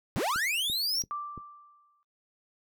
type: linear sweep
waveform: 45% pulse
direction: up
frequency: 85.4 to 5760 Hz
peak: -27 dBFS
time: 0.16-1.02 s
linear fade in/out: 0 ms
type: click train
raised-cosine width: 3 ms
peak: -30 dBFS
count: 4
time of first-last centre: 0.36-1.377 s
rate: 2.95 Hz
type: tone with exponential decay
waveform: sine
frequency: 1174.7 Hz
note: D6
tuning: in tune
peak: -30 dBFS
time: 1.11-2.03 s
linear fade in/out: 0 ms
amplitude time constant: 200 ms
effects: noise-tail reverb RT60 0.1 s tail -17 dB re dry

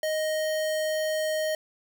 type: tone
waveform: square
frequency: 623 Hz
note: D#5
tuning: 2 cents sharp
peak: -26 dBFS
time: 0.03-1.55 s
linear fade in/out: 2 ms
effects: none

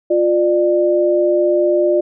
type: tone pair together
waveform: sine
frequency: 352.2 / 597 Hz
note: F4 / D5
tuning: +15 / +28 cents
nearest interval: major sixth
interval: 913 cents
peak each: -14 dBFS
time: 0.1-2.01 s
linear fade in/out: 10 ms
effects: none

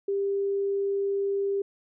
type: tone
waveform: sine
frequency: 397 Hz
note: G4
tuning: 22 cents sharp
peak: -24 dBFS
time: 0.08-1.62 s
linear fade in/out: 5 ms
effects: none

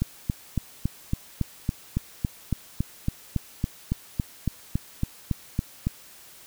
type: click train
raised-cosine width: 5 ms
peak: -11 dBFS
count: 22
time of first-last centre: 0.02-5.87 s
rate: 3.59 Hz
effects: white hiss -49 dBFS RMS until 6.46 s

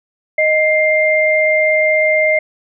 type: tone pair together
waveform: sine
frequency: 622.3 / 2103 Hz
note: D#5 / C7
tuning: 0 / +8 cents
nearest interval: octave + major sixth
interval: 2108 cents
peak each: -13 dBFS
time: 0.38-2.39 s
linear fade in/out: 5 ms
effects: none

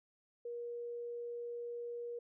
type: tone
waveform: sine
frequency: 475.8 Hz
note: A#4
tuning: 35 cents sharp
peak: -40 dBFS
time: 0.45-2.19 s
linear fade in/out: 5 ms
effects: none

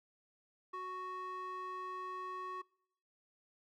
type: tone with band-pass filter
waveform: square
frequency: 370 Hz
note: F#4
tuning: in tune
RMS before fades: -43 dBFS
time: 0.73-2.62 s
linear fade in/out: 10 ms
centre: 1100 Hz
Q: 2.7
effects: noise-tail reverb RT60 0.7 s tail -24 dB re dry

